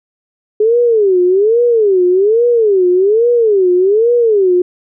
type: tone with vibrato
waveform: sine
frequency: 415.3 Hz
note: G#4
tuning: in tune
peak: -7 dBFS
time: 0.6-4.62 s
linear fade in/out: 5 ms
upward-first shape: sine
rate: 1.2 Hz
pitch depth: 260 cents each way
effects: none